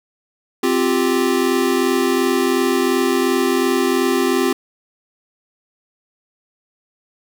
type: chord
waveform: square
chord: C suspended fourth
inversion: none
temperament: equal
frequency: 261.6 / 349.2 / 392 Hz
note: C4 / F4 / G4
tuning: 0 / 0 / 0 cents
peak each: -20 dBFS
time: 0.63-4.53 s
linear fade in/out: 5 ms
effects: none